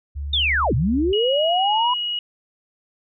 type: tone with pitch glide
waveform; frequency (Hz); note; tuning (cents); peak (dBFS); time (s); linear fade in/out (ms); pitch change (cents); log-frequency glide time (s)
sine; 71.4 to 70.7; D2 to C#2; -48 to +35; -25; 0.15-1.13; 20; -17; 0.63-0.69
type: linear two-way sweep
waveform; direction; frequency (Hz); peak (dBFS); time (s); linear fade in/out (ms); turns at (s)
sine; down then up; 3700 to 103.83 to 1008; -17; 0.33-1.94; 5; 0.74
type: tone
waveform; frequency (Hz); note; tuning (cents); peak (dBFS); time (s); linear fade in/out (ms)
sine; 2900; F#7; -35; -22; 1.13-2.19; 2
effects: none